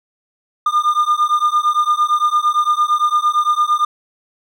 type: beating tone pair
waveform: triangle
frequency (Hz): 1205 / 1213.8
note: D6 / D#6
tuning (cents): +44 / -43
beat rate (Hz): 8.8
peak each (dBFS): -14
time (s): 0.66-3.85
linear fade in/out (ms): 5
effects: none